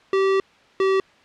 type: tone pair in turn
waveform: square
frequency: 386.9 / 384.4 Hz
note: G4 / G4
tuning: -23 / -34 cents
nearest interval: unison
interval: 11 cents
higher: first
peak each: -17 dBFS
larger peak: neither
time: 0.13-0.4 / 0.8-1 s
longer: first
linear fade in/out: 2 ms
effects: white hiss -53 dBFS RMS until 1.24 s + low-pass 3000 Hz 12 dB/octave